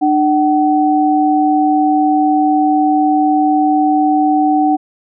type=tone pair together; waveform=sine; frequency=300 / 756 Hz; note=D4 / F#5; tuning=+37 / +37 cents; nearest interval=octave + major third; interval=1600 cents; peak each=-12 dBFS; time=0.01-4.77 s; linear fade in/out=20 ms; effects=none